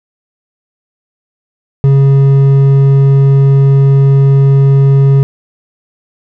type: tone with hard clipping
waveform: triangle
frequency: 137.5 Hz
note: C#3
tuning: 14 cents flat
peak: -5 dBFS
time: 1.84-5.23 s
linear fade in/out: 0 ms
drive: 9 dB
effects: none